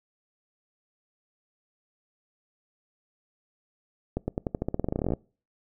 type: accelerating click train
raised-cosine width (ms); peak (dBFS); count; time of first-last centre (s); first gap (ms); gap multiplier
2; -14; 21; 4.17-5.136; 110; 0.9
effects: noise-tail reverb RT60 0.4 s tail -25 dB re dry